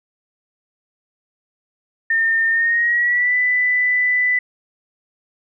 sine tone with pitch glide, 1815 to 1990.7 Hz, A#6 to B6, -47 to +13 cents, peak -14 dBFS, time 2.1-4.39 s, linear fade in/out 5 ms, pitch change +160 cents, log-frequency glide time 2.5-3.36 s, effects none

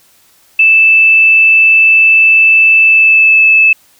sine tone with pitch glide, 2637 to 2616 Hz, E7 to E7, 0 to -14 cents, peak -3 dBFS, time 0.59-3.73 s, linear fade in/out 5 ms, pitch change -14 cents, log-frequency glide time 2.82-3.42 s, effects white hiss -48 dBFS RMS until 3.99 s

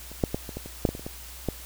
clicks, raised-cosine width 2 ms, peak -29 / -8 / -13 / -23 / -20 / -25 / -7 / -15 / -23 / -27 / -20 / -12 dBFS, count 12, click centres 0.116 / 0.238 / 0.345 / 0.492 / 0.57 / 0.66 / 0.852 / 0.89 / 0.951 / 0.995 / 1.065 / 1.487 s, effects added 60 Hz sine -44 dBFS peak until 1.65 s + white hiss -44 dBFS RMS until 1.65 s

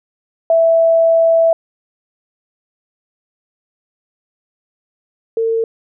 sine tone pair in turn, 659.3 / 452.7 Hz, E5 / A4, 0 / +49 cents, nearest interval perfect fifth, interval 651 cents, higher first, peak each -8 / -13 dBFS, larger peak first, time 0.5-1.53 / 5.37-5.64 s, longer first, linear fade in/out 2 ms, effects none

